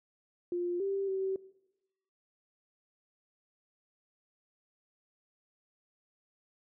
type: tone with pitch steps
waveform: sine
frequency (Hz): 351.6 / 392.7 / 383.3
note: F4 / G4 / G4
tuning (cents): +12 / +3 / -39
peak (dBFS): -30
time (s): 0.52-1.36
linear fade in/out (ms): 2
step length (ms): 280
effects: noise-tail reverb RT60 0.9 s tail -19 dB re dry